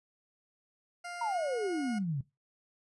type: tone with pitch glide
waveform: 20% pulse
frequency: 702 to 722.2 Hz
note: F5 to F#5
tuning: +9 to -42 cents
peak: -35 dBFS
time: 1.04-1.99 s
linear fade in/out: 10 ms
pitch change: +49 cents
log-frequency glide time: 1.3-1.39 s
type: exponential sweep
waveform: sine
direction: down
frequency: 966 to 130 Hz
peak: -30 dBFS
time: 1.21-2.21 s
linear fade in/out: 5 ms
effects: noise-tail reverb RT60 0.2 s tail -18 dB re dry + resampled to 24000 Hz